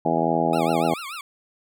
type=harmonic tone; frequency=82.41 Hz; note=E2; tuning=in tune; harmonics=2 / 3 / 4 / 5 / 6 / 7 / 8 / 9 / 10; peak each=-28 / -27 / -27 / -30 / -29 / -30 / -26 / -29 / -25 dBFS; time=0.05-0.94 s; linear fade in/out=5 ms
type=tone with vibrato; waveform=20% pulse; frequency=1224 Hz; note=D#6; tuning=29 cents flat; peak=-27 dBFS; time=0.53-1.21 s; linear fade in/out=2 ms; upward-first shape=triangle; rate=6.9 Hz; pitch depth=260 cents each way
effects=none